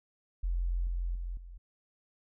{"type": "tone with level steps", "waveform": "sine", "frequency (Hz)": 43.65, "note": "F1", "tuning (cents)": 0, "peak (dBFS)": [-28, -30, -34, -44], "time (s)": [0.43, 1.58], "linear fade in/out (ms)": 10, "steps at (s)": [0.87, 1.15, 1.37], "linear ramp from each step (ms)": 2, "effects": []}